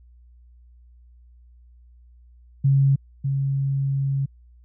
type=tone pair in turn; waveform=sine; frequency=137.2 / 137.2 Hz; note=C#3 / C#3; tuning=-17 / -17 cents; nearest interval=unison; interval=0 cents; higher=neither; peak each=-14 / -20 dBFS; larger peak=first; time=2.64-2.96 / 3.24-4.26 s; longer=second; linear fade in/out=10 ms; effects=added 60 Hz sine -48 dBFS peak until 4.64 s